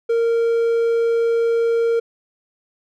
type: tone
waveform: triangle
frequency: 462.6 Hz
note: A#4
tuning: 13 cents flat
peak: -13 dBFS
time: 0.09-2 s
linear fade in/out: 10 ms
effects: none